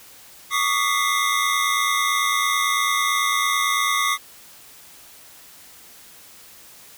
square tone cluster, 1128 / 1217 / 1999 / 2117 / 3714 Hz, C#6 / D#6 / B6 / C7 / A#7, +30 / -39 / +20 / +20 / -7 cents, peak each -24 / -26 / -28 / -26 / -28 dBFS, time 0.5-4.18 s, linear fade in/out 50 ms, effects white hiss -46 dBFS RMS until 6.97 s

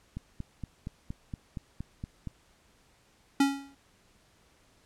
click train, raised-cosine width 5 ms, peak -24 dBFS, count 10, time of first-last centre 0.17-2.273 s, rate 4.28 Hz
square tone with exponential decay, 277.2 Hz, C#4, in tune, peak -19 dBFS, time 3.4-3.75 s, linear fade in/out 5 ms, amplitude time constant 74 ms
effects pink hiss -64 dBFS RMS until 4.85 s + low-pass 10000 Hz 12 dB/octave

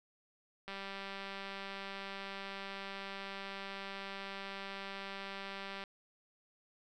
click train, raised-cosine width 0.3 ms, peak -28 dBFS, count 1012, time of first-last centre 0.68-5.838 s, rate 196 Hz, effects none

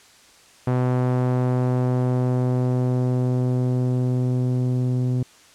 sawtooth tone with low-pass filter sweep, 125.9 Hz, B2, 34 cents sharp, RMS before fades -21 dBFS, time 0.67-5.23 s, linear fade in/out 5 ms, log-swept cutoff 1200 to 280 Hz, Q 0.72, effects white hiss -51 dBFS RMS until 5.54 s + low-pass 8000 Hz 12 dB/octave

